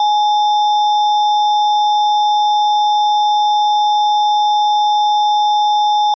sine tone with sample-and-hold, 837 Hz, G#5, 13 cents sharp, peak -10 dBFS, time 0-6.14 s, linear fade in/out 2 ms, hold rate 4410 Hz, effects resampled to 11025 Hz

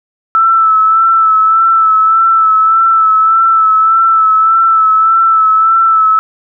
sine tone with vibrato, 1318.5 Hz, E6, in tune, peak -5 dBFS, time 0.35-6.19 s, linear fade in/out 0 ms, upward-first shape sine, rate 1.7 Hz, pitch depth 30 cents each way, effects none

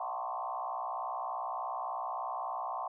sine tone with frequency modulation, 898 Hz, A5, 35 cents sharp, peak -34 dBFS, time 0-2.88 s, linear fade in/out 5 ms, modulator 61.7 Hz, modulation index 3.7, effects none

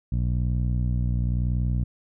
15% pulse tone with low-pass filter, 60.9 Hz, B1, 24 cents flat, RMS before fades -24 dBFS, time 0.12-1.84 s, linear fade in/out 5 ms, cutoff 140 Hz, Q 0.81, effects none

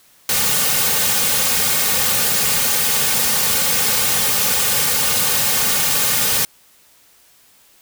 white noise with comb filter, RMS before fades -17 dBFS, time 0.29-6.45 s, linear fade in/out 2 ms, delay 3 ms, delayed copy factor -0.75, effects white hiss -52 dBFS RMS until 7.81 s

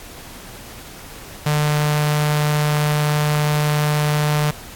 sawtooth tone with notch filter, 149.5 Hz, D3, 31 cents sharp, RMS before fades -18 dBFS, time 1.46-4.51 s, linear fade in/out 5 ms, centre 320 Hz, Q 1.3, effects pink hiss -38 dBFS RMS until 4.75 s + AAC 64 kbps

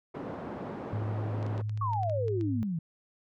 pink band-pass noise, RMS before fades -39 dBFS, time 0.14-1.62 s, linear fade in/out 10 ms, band 170 to 840 Hz, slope 12 dB/octave
sine tone with pitch glide, 106.5 to 105.28 Hz, G#2 to G#2, +44 to +24 cents, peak -30 dBFS, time 0.93-2.63 s, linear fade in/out 0 ms, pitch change -20 cents, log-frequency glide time 1.77-2.11 s
clicks, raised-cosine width 0.2 ms, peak -33 dBFS, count 10, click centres 1.428 / 1.465 / 1.579 / 1.695 / 1.775 / 1.934 / 2.033 / 2.097 / 2.282 / 2.411 s
sine exponential sweep, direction down, 1150 to 155.56 Hz, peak -29 dBFS, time 1.81-2.79 s, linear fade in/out 5 ms
effects none

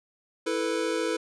square chord, E suspended fourth, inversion none, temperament equal, 329.6 / 440 / 493.9 Hz, E4 / A4 / B4, 0 / 0 / 0 cents, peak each -31 dBFS, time 0.46-1.17 s, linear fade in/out 10 ms, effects resampled to 22050 Hz

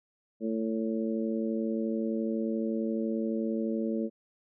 harmonic tone, 111.6 Hz, A2, 25 cents sharp, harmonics 2 / 3 / 4 / 5, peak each -30 / -34 / -36 / -38 dBFS, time 0.4-4.1 s, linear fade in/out 50 ms, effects none

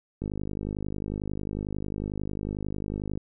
click train, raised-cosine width 3 ms, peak -19 dBFS, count 152, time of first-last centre 0.22-3.175 s, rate 51.1 Hz, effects none

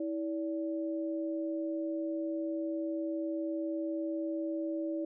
sine tone pair together, 324.1 / 576.2 Hz, E4 / D5, -29 / -33 cents, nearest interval minor seventh, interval 996 cents, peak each -33 / -38 dBFS, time 0-5.05 s, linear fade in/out 5 ms, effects none

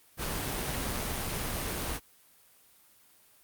pink noise with amplitude modulation, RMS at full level -32 dBFS, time 0.17-2 s, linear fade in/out 50 ms, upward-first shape sine, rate 131 Hz, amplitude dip 25%, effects white hiss -61 dBFS RMS until 3.43 s + Opus 32 kbps

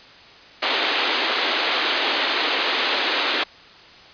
white band-pass noise, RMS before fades -22 dBFS, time 0.62-3.44 s, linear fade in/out 10 ms, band 270 to 4300 Hz, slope 48 dB/octave, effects white hiss -45 dBFS RMS until 4.13 s + resampled to 11025 Hz

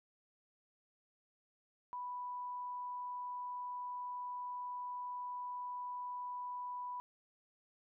sine tone, 987.8 Hz, B5, in tune, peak -40 dBFS, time 1.93-7 s, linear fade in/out 0 ms, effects none

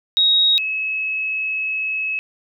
sine tone pair in turn, 3781 / 2578 Hz, A#7 / E7, +24 / -39 cents, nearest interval perfect fifth, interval 663 cents, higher first, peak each -12 / -20 dBFS, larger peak first, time 0.17-0.58 / 0.58-2.19 s, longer second, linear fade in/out 0 ms, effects none

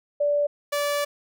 sine / sawtooth tone pair in turn, 582 / 579.2 Hz, D5 / D5, -16 / -24 cents, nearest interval unison, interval 8 cents, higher first, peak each -19 dBFS, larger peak neither, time 0.2-0.47 / 0.72-1.05 s, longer second, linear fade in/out 10 ms, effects none

